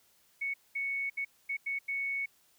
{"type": "tone bursts at uneven times", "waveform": "sine", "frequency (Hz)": 2217, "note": "C#7", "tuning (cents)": 0, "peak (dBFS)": -31, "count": 6, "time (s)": [[0.41, 0.54], [0.75, 1.1], [1.17, 1.25], [1.49, 1.57], [1.66, 1.79], [1.88, 2.26]], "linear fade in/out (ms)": 10, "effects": ["white hiss -67 dBFS RMS until 2.58 s"]}